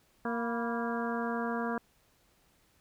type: harmonic tone with a mistuned harmonic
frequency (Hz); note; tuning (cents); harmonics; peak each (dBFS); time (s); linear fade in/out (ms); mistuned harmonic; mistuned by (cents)
233.1; A#3; 0; 1 / 2 / 3 / 4 / 5 / 6 / 7; -34 / -37 / -39 / -40 / -41 / -42 / -42; 0.25-1.78; 2; 4; +76
effects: pink hiss -68 dBFS RMS until 2.8 s